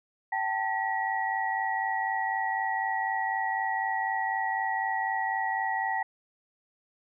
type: tone cluster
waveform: sine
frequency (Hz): 775 / 879 / 1918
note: G5 / A5 / A#6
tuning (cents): -20 / -2 / +49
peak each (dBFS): -31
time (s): 0.32-6.03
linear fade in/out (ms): 5
effects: none